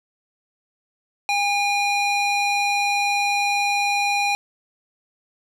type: tone with band-pass filter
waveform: square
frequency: 811 Hz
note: G#5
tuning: 41 cents flat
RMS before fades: -21 dBFS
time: 1.29-4.35 s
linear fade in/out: 0 ms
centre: 2600 Hz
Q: 0.9
effects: none